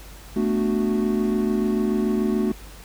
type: chord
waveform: triangle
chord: B minor seventh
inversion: third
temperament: equal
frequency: 220 / 246.9 / 293.7 / 370 Hz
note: A3 / B3 / D4 / F#4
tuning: 0 / 0 / 0 / 0 cents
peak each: -20 / -26 / -26 / -23 dBFS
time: 0.36-2.52 s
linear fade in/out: 5 ms
effects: added 50 Hz sine -41 dBFS peak until 2.84 s + pink hiss -45 dBFS RMS until 2.84 s